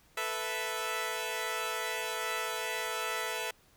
10% pulse chord, A suspended second, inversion none, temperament equal, 440 / 493.9 / 659.3 Hz, A4 / B4 / E5, 0 / 0 / 0 cents, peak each -29 dBFS, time 0.17-3.51 s, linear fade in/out 5 ms, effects pink hiss -64 dBFS RMS until 3.76 s

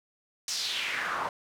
pink noise with band-pass filter sweep, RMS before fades -32 dBFS, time 0.48-1.29 s, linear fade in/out 2 ms, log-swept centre 6000 to 890 Hz, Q 3, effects none

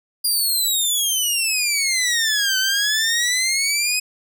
15% pulse exponential two-way sweep, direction down then up, 4862 to 1518 to 2532 Hz, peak -11 dBFS, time 0.24-4 s, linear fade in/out 10 ms, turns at 2.58 s, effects none

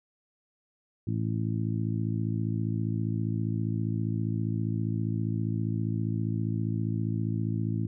harmonic tone, 55 Hz, A1, in tune, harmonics 2 / 3 / 4 / 5 / 6, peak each -29 / -33 / -35 / -37 / -39 dBFS, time 1.07-7.87 s, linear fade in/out 5 ms, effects none

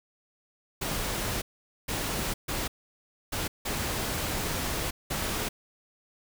pink noise bursts at uneven times, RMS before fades -31 dBFS, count 6, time 0.81-1.42 / 1.88-2.34 / 2.48-2.68 / 3.32-3.48 / 3.65-4.91 / 5.1-5.49 s, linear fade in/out 10 ms, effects none

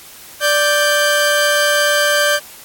sawtooth tone pair together, 587.3 / 1567.9 Hz, D5 / G6, 0 / 0 cents, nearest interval octave + perfect fourth, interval 1700 cents, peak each -11 dBFS, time 0.4-2.4 s, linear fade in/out 50 ms, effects white hiss -38 dBFS RMS until 2.64 s + AAC 64 kbps

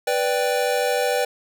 square chord, G major, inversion first, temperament equal, 493.9 / 587.3 / 784 Hz, B4 / D5 / G5, 0 / 0 / 0 cents, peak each -23 / -25 / -26 dBFS, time 0.07-1.25 s, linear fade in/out 5 ms, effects none

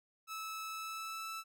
sawtooth tone with pitch glide, 1305 to 1318.6 Hz, E6 to E6, -18 to 0 cents, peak -37 dBFS, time 0.27-1.44 s, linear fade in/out 50 ms, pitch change +18 cents, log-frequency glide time 0.65-1.31 s, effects none

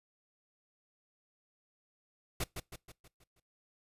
pink noise with echo, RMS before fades -34 dBFS, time 2.4-2.44 s, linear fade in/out 5 ms, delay 160 ms, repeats 6, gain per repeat -6 dB, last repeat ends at 3.4 s, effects noise-tail reverb RT60 0.2 s tail -23 dB re dry + resampled to 32000 Hz

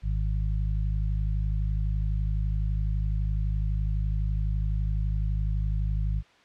harmonic tone, 51.91 Hz, G#1, in tune, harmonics 1 / 2 / 3, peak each -25 / -31 / -35 dBFS, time 0.02-6.23 s, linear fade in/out 50 ms, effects white hiss -57 dBFS RMS until 6.44 s + low-pass 3000 Hz 12 dB/octave

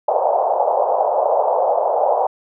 pink band-pass noise, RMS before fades -17 dBFS, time 0.08-2.27 s, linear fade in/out 5 ms, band 520 to 880 Hz, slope 48 dB/octave, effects none

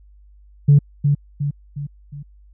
sine tone with echo, 143.6 Hz, D3, 39 cents flat, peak -6 dBFS, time 0.68-0.79 s, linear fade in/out 10 ms, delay 360 ms, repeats 4, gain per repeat -6 dB, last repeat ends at 2.23 s, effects tanh soft clip ceiling -4 dBFS + added 50 Hz sine -45 dBFS peak until 2.53 s

